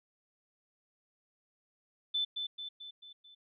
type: tone with echo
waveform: sine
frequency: 3520 Hz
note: A7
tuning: in tune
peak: -29 dBFS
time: 2.14-2.25 s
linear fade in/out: 10 ms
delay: 220 ms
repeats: 5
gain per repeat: -5 dB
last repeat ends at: 3.35 s
effects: none